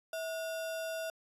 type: tone with sample-and-hold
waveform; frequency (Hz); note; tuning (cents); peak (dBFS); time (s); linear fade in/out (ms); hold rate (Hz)
sine; 650; E5; -24; -35; 0.13-1.1; 2; 2100
effects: resampled to 32000 Hz